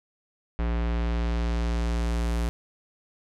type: tone with low-pass filter sweep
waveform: square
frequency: 58 Hz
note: A#1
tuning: 8 cents flat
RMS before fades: -26 dBFS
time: 0.59-2.49 s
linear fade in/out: 0 ms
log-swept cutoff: 2400 to 12000 Hz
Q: 0.84
effects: none